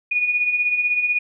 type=beating tone pair; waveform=sine; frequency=2443 / 2459 Hz; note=D#7 / D#7; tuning=-32 / -21 cents; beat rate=16 Hz; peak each=-26 / -18 dBFS; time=0.11-1.19 s; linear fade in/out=10 ms; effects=none